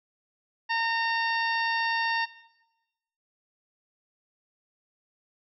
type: harmonic tone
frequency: 916 Hz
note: A#5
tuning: 31 cents flat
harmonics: 1 / 2 / 3 / 4 / 5 / 6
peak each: -28 / -28 / -33 / -40 / -38 / -43 dBFS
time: 0.69-2.26 s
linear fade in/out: 20 ms
effects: noise-tail reverb RT60 1.0 s tail -17 dB re dry